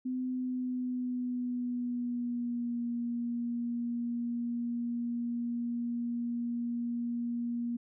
sine tone with pitch glide, 254.7 to 237.6 Hz, C4 to A#3, -46 to +33 cents, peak -31 dBFS, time 0.05-7.77 s, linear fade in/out 10 ms, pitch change -121 cents, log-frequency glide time 0.28-2.83 s, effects none

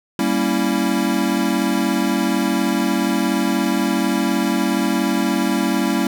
square chord, G diminished seventh, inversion none, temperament equal, 196 / 233.1 / 277.2 / 329.6 Hz, G3 / Bb3 / Db4 / Fb4, 0 / 0 / 0 / 0 cents, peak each -23 dBFS, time 0.19-6.07 s, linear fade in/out 2 ms, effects none

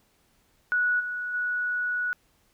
sine tone with level steps, 1468 Hz, F#6, 14 cents flat, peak -21 / -29 / -25 dBFS, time 0.72-2.13 s, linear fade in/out 0 ms, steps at 0.99 / 1.33 s, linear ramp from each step 20 ms, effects pink hiss -66 dBFS RMS until 2.53 s

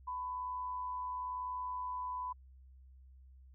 sine tone with amplitude modulation, 1001 Hz, B5, 23 cents sharp, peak -35 dBFS, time 0.07-2.33 s, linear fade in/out 10 ms, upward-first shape sine, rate 101 Hz, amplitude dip 40%, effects added 65 Hz sine -55 dBFS peak until 3.54 s

